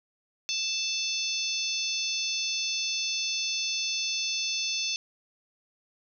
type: harmonic tone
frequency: 880 Hz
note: A5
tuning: in tune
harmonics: 3 / 4 / 5 / 6 / 7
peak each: -34 / -34 / -34 / -34 / -34 dBFS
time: 0.49-4.96 s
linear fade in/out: 0 ms
effects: none